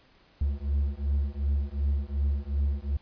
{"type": "beating tone pair", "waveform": "triangle", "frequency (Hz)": [69.3, 72], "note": ["C#2", "D2"], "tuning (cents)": [0, -34], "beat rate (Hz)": 2.7, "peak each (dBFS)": -26, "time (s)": [0.41, 2.97], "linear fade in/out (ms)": 5, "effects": ["pink hiss -60 dBFS RMS until 3.01 s", "resampled to 11025 Hz"]}